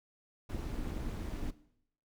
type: noise with amplitude modulation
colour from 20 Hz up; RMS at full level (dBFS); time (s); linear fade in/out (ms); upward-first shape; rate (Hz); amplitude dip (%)
brown; -35; 0.49-1.51; 10; sine; 272; 70
effects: noise-tail reverb RT60 0.7 s tail -17 dB re dry

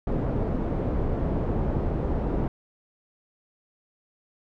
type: low-pass noise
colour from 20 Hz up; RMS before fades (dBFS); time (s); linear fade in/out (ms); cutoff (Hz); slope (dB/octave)
pink; -26; 0.07-2.48; 2; 550; 12
effects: none

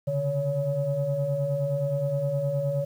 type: tone cluster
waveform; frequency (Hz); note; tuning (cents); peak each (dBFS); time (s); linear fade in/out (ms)
sine; 135.8 / 145.4 / 562; C#3 / D3 / C#5; -35 / -17 / +24; -32 / -27 / -26; 0.07-2.85; 10
effects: tanh soft clip ceiling -16 dBFS + 9-bit

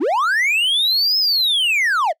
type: linear two-way sweep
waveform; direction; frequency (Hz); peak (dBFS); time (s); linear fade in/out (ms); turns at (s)
triangle; up then down; 233.1 to 5210 to 562; -13; 0-2.13; 20; 1.18
effects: noise-tail reverb RT60 0.1 s tail -25 dB re dry

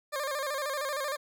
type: tone with vibrato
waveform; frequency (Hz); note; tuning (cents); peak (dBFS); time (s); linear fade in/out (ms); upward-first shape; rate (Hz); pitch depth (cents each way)
20% pulse; 566; C#5; +36; -26; 0.12-1.17; 20; square; 13; 87
effects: none

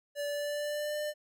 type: tone with pitch glide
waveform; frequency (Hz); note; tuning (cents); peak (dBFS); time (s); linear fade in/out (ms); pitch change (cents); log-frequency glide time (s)
square; 579 to 598.4; D5 to D5; -25 to +32; -33; 0.15-1.14; 50; +57; 0.27-0.98
effects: none

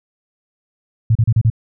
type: tone bursts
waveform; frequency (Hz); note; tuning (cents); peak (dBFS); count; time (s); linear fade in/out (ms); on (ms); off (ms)
sine; 112.7; A2; +42; -9; 5; 1.1-1.501; 5; 53; 34
effects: none

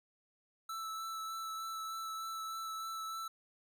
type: tone with vibrato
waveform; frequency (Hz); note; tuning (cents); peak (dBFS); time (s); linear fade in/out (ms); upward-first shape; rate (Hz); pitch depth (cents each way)
square; 1318.5; E6; 0; -40; 0.69-3.28; 5; sine; 3.3; 11
effects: none

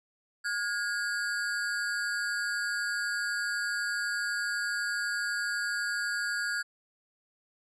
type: ring-modulated tone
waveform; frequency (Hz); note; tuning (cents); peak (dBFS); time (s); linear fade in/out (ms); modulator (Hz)
square; 1538; G6; -33; -27; 0.44-6.63; 20; 106
effects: resampled to 24000 Hz

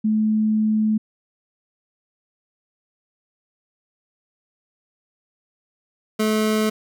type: tone pair in turn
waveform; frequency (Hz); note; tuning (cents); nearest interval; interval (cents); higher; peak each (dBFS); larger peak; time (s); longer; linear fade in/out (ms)
sine / 25% pulse; 216.1 / 216.1; A3 / A3; -31 / -31; unison; 0; neither; -16 / -14; second; 0.04-0.98 / 6.19-6.7; first; 10
effects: none

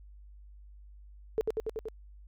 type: tone with echo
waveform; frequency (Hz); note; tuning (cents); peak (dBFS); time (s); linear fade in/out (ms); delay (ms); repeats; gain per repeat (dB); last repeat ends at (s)
sine; 440; A4; 0; -24; 1.38-1.41; 0; 95; 5; -2; 1.885
effects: added 50 Hz sine -49 dBFS peak until 2.27 s

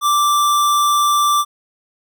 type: tone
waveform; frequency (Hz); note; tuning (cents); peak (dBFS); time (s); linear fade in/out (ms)
square; 1174; D6; -1; -13; 0.01-1.45; 50
effects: none

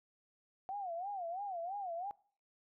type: tone with vibrato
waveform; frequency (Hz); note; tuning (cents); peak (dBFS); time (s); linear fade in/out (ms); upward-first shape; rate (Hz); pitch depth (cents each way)
sine; 740; F#5; 0; -38; 0.69-2.11; 0; sine; 3; 180
effects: noise-tail reverb RT60 0.5 s tail -23 dB re dry

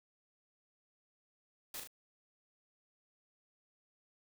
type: noise with echo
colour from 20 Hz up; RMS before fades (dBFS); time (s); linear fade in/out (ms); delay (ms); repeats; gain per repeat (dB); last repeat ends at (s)
white; -44; 1.74-1.8; 2; 37; 2; -4; 1.874
effects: none

